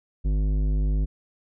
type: tone with tanh clipping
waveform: sine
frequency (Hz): 50.9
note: G#1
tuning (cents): -34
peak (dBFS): -22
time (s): 0.24-1.06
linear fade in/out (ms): 20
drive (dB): 13
effects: none